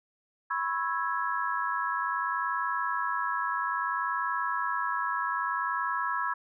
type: chord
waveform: sine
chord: C# minor seventh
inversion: third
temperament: equal with one note detuned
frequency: 987.8 / 1088.4 / 1318.5 / 1661.2 Hz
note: B5 / C#6 / E6 / G#6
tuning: 0 / -32 / 0 / 0 cents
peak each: -33 dBFS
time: 0.5-6.34 s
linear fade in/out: 10 ms
effects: none